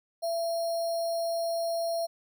sine tone with sample-and-hold, 671 Hz, E5, 31 cents sharp, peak -27 dBFS, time 0.22-2.07 s, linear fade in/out 20 ms, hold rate 4900 Hz, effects none

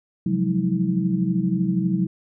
sine tone cluster, 133.1 / 172.3 / 184.8 / 208.5 / 320.3 Hz, C3 / F3 / F#3 / G#3 / E4, +30 / -23 / -2 / +7 / -50 cents, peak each -29 / -26 / -21 / -29 / -28 dBFS, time 0.26-2.07 s, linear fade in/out 5 ms, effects none

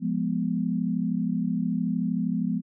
sine chord, F diminished, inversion none, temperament equal, 174.61 / 207.7 / 246.9 Hz, F3 / Ab3 / Cb4, 0 / 0 / 0 cents, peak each -28 dBFS, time 0-2.62 s, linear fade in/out 50 ms, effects none

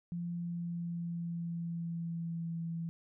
sine tone with pitch glide, 172.5 to 166.34 Hz, F3 to E3, -21 to +16 cents, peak -35 dBFS, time 0.12-2.89 s, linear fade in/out 0 ms, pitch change -63 cents, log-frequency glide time 0.31-2.6 s, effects none

